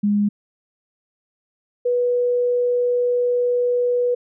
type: tone pair in turn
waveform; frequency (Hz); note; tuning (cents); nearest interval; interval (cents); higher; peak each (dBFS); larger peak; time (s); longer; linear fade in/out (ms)
sine; 205.7 / 489.2; G#3 / B4; -16 / -16; octave + minor third; 1500; second; -15 / -16; first; 0.03-0.29 / 1.85-4.15; second; 10
effects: none